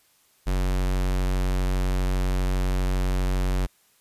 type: tone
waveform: square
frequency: 46.25 Hz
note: F#1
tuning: in tune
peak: -22 dBFS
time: 0.46-3.67 s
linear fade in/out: 20 ms
effects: white hiss -62 dBFS RMS until 4 s + resampled to 32000 Hz